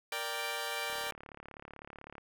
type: chord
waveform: 10% pulse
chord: G minor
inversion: first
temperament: equal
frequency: 466.2 / 587.3 / 784 Hz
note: Bb4 / D5 / G5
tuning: 0 / 0 / 0 cents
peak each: -32 / -31 / -31 dBFS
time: 0.12-1.11 s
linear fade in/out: 2 ms
type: click train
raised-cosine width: 0.5 ms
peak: -32 dBFS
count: 47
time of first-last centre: 0.9-2.181 s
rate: 35.9 Hz
effects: none